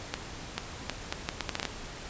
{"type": "accelerating click train", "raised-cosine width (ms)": 0.2, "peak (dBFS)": -12, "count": 11, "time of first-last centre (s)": [0.14, 1.653], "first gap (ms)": 440, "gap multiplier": 0.72, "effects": ["pink hiss -42 dBFS RMS until 2.09 s", "resampled to 16000 Hz"]}